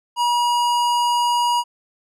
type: tone with hard clipping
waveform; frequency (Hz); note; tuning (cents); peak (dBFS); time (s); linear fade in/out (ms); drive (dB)
sine; 960; B5; -49; -18; 0.16-1.64; 50; 16
effects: none